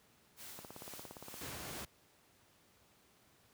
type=noise with tremolo; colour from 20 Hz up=white; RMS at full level=-50 dBFS; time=0.36-1.85 s; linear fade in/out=50 ms; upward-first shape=sine; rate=2.2 Hz; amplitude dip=60%
type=click train; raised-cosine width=1 ms; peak=-34 dBFS; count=14; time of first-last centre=0.59-1.341 s; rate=17.3 Hz
type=noise; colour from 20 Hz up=pink; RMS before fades=-45 dBFS; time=1.41-1.85 s; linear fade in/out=2 ms
effects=pink hiss -68 dBFS RMS until 3.53 s + high-pass 80 Hz 12 dB/octave